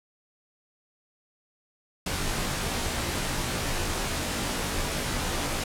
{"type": "noise with comb filter", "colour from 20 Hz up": "pink", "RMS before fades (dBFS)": -29, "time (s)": [2.06, 5.64], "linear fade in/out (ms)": 5, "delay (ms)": 19, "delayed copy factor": -0.95, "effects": ["low-pass 11000 Hz 12 dB/octave"]}